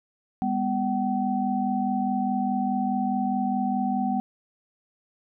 sine tone cluster, 202.4 / 247.2 / 761 Hz, G#3 / B3 / F#5, -44 / +2 / +48 cents, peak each -27 dBFS, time 0.42-4.2 s, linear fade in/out 0 ms, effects none

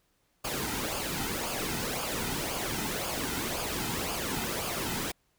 pink noise with flanger, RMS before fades -33 dBFS, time 0.44-5.12 s, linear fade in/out 10 ms, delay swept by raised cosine 0.51 to 1.81 ms, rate 1.9 Hz, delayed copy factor -0.6, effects pink hiss -72 dBFS RMS until 5.38 s

